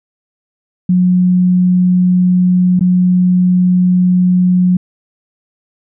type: tone with dropouts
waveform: sine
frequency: 181.1 Hz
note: F#3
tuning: 37 cents flat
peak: -7 dBFS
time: 0.89-4.77 s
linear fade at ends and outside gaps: 5 ms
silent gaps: 2.794-2.808 s
effects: none